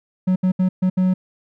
triangle tone bursts at uneven times, 185 Hz, F#3, in tune, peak -12 dBFS, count 5, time 0.27-0.36 / 0.43-0.52 / 0.59-0.69 / 0.82-0.9 / 0.97-1.14 s, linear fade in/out 10 ms, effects none

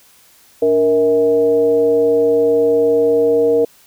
sine tone with frequency modulation, 467.6 Hz, A#4, 5 cents sharp, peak -10 dBFS, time 0.62-3.65 s, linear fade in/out 5 ms, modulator 179 Hz, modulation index 0.57, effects white hiss -49 dBFS RMS until 3.86 s

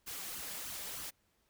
white noise with flanger, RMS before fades -43 dBFS, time 0.06-1.11 s, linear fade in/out 20 ms, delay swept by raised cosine 0.64 to 5.14 ms, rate 3.2 Hz, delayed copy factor +0.7, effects pink hiss -75 dBFS RMS until 1.49 s

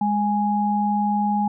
sine tone pair together, 206.3 / 830.6 Hz, G#3 / G#5, -11 / 0 cents, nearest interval 2 octaves, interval 2411 cents, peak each -21 dBFS, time 0.01-1.48 s, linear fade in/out 5 ms, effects none

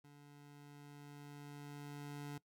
25% pulse tone with level ramp, 144.7 Hz, D3, 25 cents flat, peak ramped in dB -55 to -40 dBFS, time 0.04-2.38 s, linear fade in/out 5 ms, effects noise-tail reverb RT60 0.1 s tail -20 dB re dry

